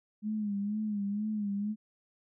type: tone with vibrato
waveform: sine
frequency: 207.7 Hz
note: G#3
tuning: in tune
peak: -30 dBFS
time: 0.22-1.76 s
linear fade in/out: 50 ms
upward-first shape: sine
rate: 2.1 Hz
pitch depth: 69 cents each way
effects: none